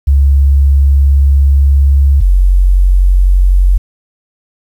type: tone pair in turn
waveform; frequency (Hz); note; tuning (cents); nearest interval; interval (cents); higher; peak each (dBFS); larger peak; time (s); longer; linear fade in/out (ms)
sine; 69.3 / 45.96; C#2 / F#1; 0 / -11; perfect fifth; 711; first; -4; neither; 0.07-2.21 / 2.21-3.78; first; 10
effects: 7-bit